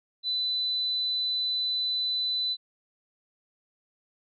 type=tone; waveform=sine; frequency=4000 Hz; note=B7; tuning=21 cents sharp; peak=-25 dBFS; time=0.23-2.57 s; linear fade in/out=50 ms; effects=MP3 48 kbps